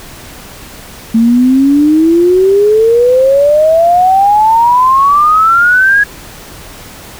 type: exponential sweep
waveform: sine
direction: up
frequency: 223 to 1674 Hz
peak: -4 dBFS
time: 1.14-6.04 s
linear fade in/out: 10 ms
effects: pink hiss -31 dBFS RMS until 7.19 s